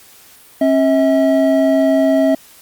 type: tone pair together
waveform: triangle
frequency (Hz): 270.5 / 643.4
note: C#4 / E5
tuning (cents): -42 / -42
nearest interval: octave + minor third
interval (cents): 1500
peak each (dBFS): -11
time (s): 0.61-2.35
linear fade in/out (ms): 5
effects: white hiss -44 dBFS RMS until 2.61 s + Opus 48 kbps